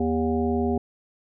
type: harmonic tone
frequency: 80 Hz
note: D#2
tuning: 49 cents sharp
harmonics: 1 / 3 / 5 / 7 / 9 / 10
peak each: -29 / -24 / -26 / -38 / -31 / -40 dBFS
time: 0-0.78 s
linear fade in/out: 5 ms
effects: none